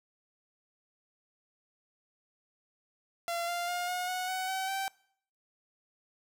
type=tone with pitch steps; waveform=sawtooth; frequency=684 / 696.4 / 708.9 / 721.7 / 734.8 / 748.1 / 761.6 / 775.3 Hz; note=F5 / F5 / F5 / F#5 / F#5 / F#5 / F#5 / G5; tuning=-36 / -5 / +26 / -43 / -12 / +19 / +50 / -19 cents; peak=-28 dBFS; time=3.28-4.88 s; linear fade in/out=0 ms; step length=200 ms; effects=noise-tail reverb RT60 0.6 s tail -22 dB re dry